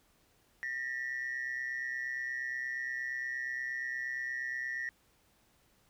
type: tone pair together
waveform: sine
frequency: 1801 / 1929.5 Hz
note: A6 / B6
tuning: +40 / -41 cents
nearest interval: minor second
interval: 119 cents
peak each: -36 / -36 dBFS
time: 0.63-4.89 s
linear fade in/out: 0 ms
effects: tanh soft clip ceiling -30 dBFS + pink hiss -69 dBFS RMS until 5.89 s